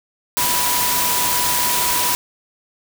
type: tone in noise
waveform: sine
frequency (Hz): 980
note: B5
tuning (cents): -14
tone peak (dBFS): -23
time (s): 0.37-2.15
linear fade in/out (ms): 0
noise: white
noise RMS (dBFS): -19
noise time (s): 0.37-2.15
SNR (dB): -7
effects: none

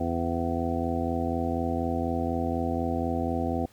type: harmonic tone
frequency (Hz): 84.1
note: E2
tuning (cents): +35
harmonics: 1 / 2 / 3 / 4 / 5 / 6 / 8 / 9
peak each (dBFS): -32 / -37 / -30 / -34 / -40 / -35 / -35 / -34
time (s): 0-3.66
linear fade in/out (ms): 5
effects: pink hiss -59 dBFS RMS until 3.72 s

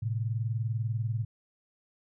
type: tone pair together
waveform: sine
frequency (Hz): 109.86 / 130.1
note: A2 / C3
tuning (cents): -2 / -9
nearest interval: minor third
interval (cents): 293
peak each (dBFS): -29 / -34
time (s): 0.02-1.25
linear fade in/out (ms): 10
effects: none

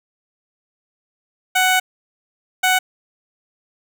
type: tone bursts at uneven times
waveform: 15% pulse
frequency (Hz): 744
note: F#5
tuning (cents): +9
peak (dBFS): -7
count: 2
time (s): 1.55-1.8 / 2.63-2.79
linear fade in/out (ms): 10
effects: none

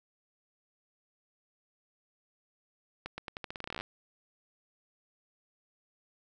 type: accelerating click train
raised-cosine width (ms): 0.3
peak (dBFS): -22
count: 18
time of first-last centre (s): 3.06-3.81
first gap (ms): 120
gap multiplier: 0.85
effects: none

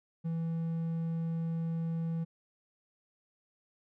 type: tone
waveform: triangle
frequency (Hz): 164.81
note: E3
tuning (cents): 0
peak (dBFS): -29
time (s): 0.24-2.25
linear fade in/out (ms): 20
effects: none

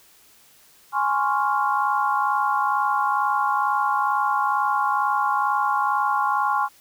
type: chord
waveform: sine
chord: Db major seventh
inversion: second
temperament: equal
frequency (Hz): 830.6 / 1046.5 / 1108.7 / 1396.9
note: Ab5 / C6 / Db6 / F6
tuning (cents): 0 / 0 / 0 / 0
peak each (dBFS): -23 / -25 / -24 / -27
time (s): 0.92-6.69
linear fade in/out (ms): 50
effects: white hiss -54 dBFS RMS until 6.8 s

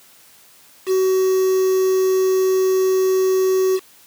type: tone with quantisation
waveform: triangle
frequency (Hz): 376.5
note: F#4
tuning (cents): +30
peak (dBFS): -12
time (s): 0.86-3.8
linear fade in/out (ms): 50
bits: 5
effects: white hiss -49 dBFS RMS until 4.06 s + high-pass 100 Hz 12 dB/octave

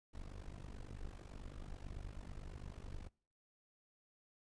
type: noise with amplitude modulation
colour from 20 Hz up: brown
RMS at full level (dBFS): -45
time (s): 0.13-3.09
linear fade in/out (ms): 20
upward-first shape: sine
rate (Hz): 49.1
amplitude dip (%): 90
effects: noise-tail reverb RT60 0.5 s tail -26 dB re dry + resampled to 22050 Hz

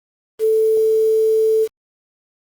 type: tone with quantisation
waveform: sine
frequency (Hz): 440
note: A4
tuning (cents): 0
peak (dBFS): -12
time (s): 0.39-1.68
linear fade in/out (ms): 50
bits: 6
effects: Opus 24 kbps

